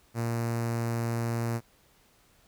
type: tone with notch filter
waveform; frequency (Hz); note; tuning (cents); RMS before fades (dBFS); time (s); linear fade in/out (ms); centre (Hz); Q
sawtooth; 116.54; A#2; 0; -30; 0.14-1.61; 50; 3300; 1.2
effects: pink hiss -63 dBFS RMS until 2.47 s